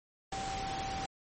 sine tone in noise, 776 Hz, G5, 18 cents flat, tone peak -37 dBFS, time 0.32-1.06 s, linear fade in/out 5 ms, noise pink, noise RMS -40 dBFS, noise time 0.32-1.06 s, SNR 0 dB, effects MP3 32 kbps

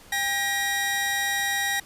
sawtooth tone pair together, 798.9 / 1900 Hz, G5 / A#6, +33 / +33 cents, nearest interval octave + minor third, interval 1500 cents, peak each -26 / -21 dBFS, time 0.12-1.8 s, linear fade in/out 5 ms, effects pink hiss -50 dBFS RMS until 1.85 s + resampled to 32000 Hz

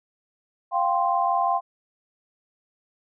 sine chord, F suspended second, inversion none, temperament equal, 698.5 / 784 / 1046.5 Hz, F5 / G5 / C6, 0 / 0 / 0 cents, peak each -24 dBFS, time 0.71-1.61 s, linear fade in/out 50 ms, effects none

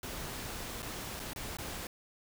pink noise with dropouts, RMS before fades -41 dBFS, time 0.03-1.87 s, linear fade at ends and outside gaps 2 ms, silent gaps 0.822-0.827 / 1.195-1.199 / 1.334-1.36 / 1.57-1.585 s, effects none

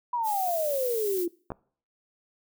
sine exponential sweep, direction down, 990 to 338.5 Hz, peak -25 dBFS, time 0.13-1.28 s, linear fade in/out 5 ms
violet noise, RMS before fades -35 dBFS, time 0.23-1.27 s, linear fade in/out 50 ms
clicks, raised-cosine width 1 ms, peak -20 dBFS, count 2, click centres 1.504 / 1.519 s
effects noise-tail reverb RT60 0.5 s tail -23 dB re dry

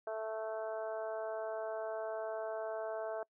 harmonic tone, 219.7 Hz, A3, 2 cents flat, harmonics 2 / 3 / 4 / 5 / 6 / 7, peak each -43 / -38 / -48 / -52 / -52 / -52 dBFS, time 0.07-3.23 s, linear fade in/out 2 ms, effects noise-tail reverb RT60 0.1 s tail -26 dB re dry

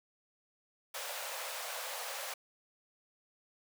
pink high-pass noise, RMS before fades -41 dBFS, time 0.94-2.34 s, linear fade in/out 5 ms, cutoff 490 Hz, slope 96 dB/octave, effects none

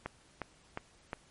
click train, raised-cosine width 0.5 ms, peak -21 dBFS, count 4, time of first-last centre 0.06-1.131 s, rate 2.8 Hz, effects pink hiss -63 dBFS RMS until 1.3 s + MP3 48 kbps

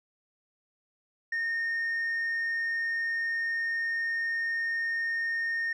triangle tone with tanh clipping, 1836 Hz, A#6, 27 cents flat, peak -28 dBFS, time 1.32-5.73 s, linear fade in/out 5 ms, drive 6 dB, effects none

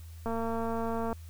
click train, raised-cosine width 1 ms, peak -21 dBFS, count 199, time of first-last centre 0.26-1.128 s, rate 228 Hz, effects added 82 Hz sine -43 dBFS peak until 1.29 s + white hiss -59 dBFS RMS until 1.29 s

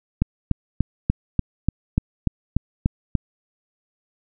click train, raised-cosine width 5 ms, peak -5 dBFS, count 11, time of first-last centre 0.22-3.153 s, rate 3.41 Hz, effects none

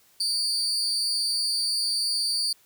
35% pulse tone with amplitude modulation, 4612 Hz, D8, 32 cents flat, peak -18 dBFS, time 0.2-2.53 s, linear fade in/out 5 ms, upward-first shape sine, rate 221 Hz, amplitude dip 100%, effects white hiss -60 dBFS RMS until 2.65 s

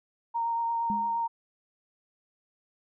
sine tone with vibrato, 927 Hz, A#5, 10 cents flat, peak -26 dBFS, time 0.34-1.28 s, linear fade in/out 20 ms, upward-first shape triangle, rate 8.6 Hz, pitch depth 15 cents each way
sine tone with exponential decay, 207.7 Hz, G#3, in tune, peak -28 dBFS, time 0.9-1.25 s, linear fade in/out 0 ms, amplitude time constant 75 ms
effects none

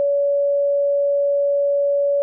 sine tone, 567 Hz, C#5, 39 cents sharp, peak -15 dBFS, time 0-2.22 s, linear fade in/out 0 ms, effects none

